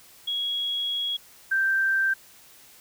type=tone pair in turn; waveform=sine; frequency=3322 / 1567.8 Hz; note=G#7 / G6; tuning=0 / 0 cents; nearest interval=octave + minor second; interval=1300 cents; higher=first; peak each=-25 / -20 dBFS; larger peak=second; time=0.27-1.17 / 1.51-2.14 s; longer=first; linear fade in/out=10 ms; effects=white hiss -52 dBFS RMS until 2.8 s